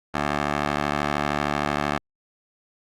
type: tone with band-pass filter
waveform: 15% pulse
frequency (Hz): 73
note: D2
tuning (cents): -10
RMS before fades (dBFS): -25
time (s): 0.14-1.98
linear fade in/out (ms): 5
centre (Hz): 1200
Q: 0.7
effects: Opus 32 kbps